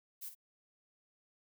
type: noise with echo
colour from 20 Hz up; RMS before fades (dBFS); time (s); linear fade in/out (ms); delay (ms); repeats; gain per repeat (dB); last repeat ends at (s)
violet; -44; 0.21-0.3; 20; 52; 1; -10; 0.352
effects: none